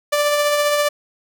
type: tone with tremolo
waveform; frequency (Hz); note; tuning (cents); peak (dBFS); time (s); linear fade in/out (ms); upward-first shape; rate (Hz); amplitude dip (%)
sawtooth; 587.3; D5; 0; -10; 0.12-0.89; 10; triangle; 15; 35
effects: none